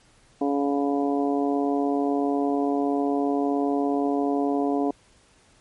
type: harmonic tone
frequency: 141.5 Hz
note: C#3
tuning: 36 cents sharp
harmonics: 2 / 3 / 4 / 5 / 6 / 7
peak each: -23 / -27 / -34 / -28 / -40 / -37 dBFS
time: 0.41-4.91 s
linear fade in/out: 5 ms
effects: pink hiss -58 dBFS RMS until 5.6 s + MP3 48 kbps